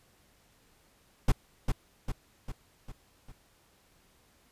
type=noise with echo; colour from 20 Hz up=brown; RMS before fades=-21 dBFS; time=1.28-1.32 s; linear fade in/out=5 ms; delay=400 ms; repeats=5; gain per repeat=-5 dB; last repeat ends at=3.32 s; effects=pink hiss -65 dBFS RMS until 4.51 s + resampled to 32000 Hz